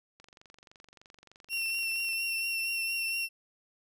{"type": "click train", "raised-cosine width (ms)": 0.2, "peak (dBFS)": -36, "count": 46, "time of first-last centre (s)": [0.2, 2.131], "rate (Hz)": 23.3}
{"type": "tone with vibrato", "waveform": "35% pulse", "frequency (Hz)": 2720, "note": "F7", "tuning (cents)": -46, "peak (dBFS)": -28, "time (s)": [1.49, 3.29], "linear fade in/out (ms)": 50, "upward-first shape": "triangle", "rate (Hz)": 4.3, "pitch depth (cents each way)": 25}
{"effects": []}